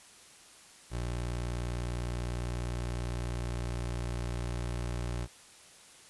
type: tone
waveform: 25% pulse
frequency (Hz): 59.9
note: A#1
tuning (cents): +48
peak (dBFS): -29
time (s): 0.9-5.28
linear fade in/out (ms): 50
effects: white hiss -55 dBFS RMS until 6.09 s + resampled to 24000 Hz